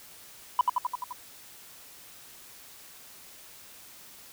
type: tone with echo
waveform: sine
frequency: 992 Hz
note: B5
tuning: 7 cents sharp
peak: -15 dBFS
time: 0.59-0.61 s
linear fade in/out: 2 ms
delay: 86 ms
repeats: 6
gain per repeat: -3 dB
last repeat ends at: 1.126 s
effects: tanh soft clip ceiling -16 dBFS + white hiss -50 dBFS RMS until 4.32 s